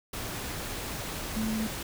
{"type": "tone in noise", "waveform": "sine", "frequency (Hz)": 219.1, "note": "A3", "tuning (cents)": -7, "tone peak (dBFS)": -28, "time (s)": [1.36, 1.67], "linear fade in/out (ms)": 5, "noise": "pink", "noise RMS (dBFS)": -36, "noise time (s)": [0.13, 1.83], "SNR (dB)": 5, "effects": []}